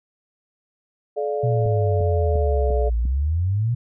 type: chord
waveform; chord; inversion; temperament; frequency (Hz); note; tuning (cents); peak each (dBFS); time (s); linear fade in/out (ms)
sine; D minor; second; equal with one note detuned; 429.5 / 587.3 / 698.5; A4 / D5 / F5; -42 / 0 / 0; -24 / -26 / -29; 1.16-2.9; 20
type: exponential two-way sweep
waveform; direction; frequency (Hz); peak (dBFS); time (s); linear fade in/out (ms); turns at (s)
sine; down then up; 123.47 to 56.2 to 123.47; -18; 1.43-3.75; 10; 2.97
type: click train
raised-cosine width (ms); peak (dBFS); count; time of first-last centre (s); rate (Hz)
5; -20; 5; 1.66-3.054; 2.87
effects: none